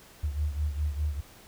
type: beating tone pair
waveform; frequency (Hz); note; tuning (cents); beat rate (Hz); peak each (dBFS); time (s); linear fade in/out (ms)
sine; 73.42 / 78.32; D2 / D#2; 0 / +12; 4.9; -28 / -33; 0.23-1.21; 10
effects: pink hiss -53 dBFS RMS until 1.47 s